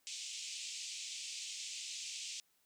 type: band-pass noise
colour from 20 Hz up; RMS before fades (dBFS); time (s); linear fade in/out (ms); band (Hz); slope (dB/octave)
white; -45; 0.07-2.4; 0; 2400 to 7800; 48
effects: white hiss -75 dBFS RMS until 2.65 s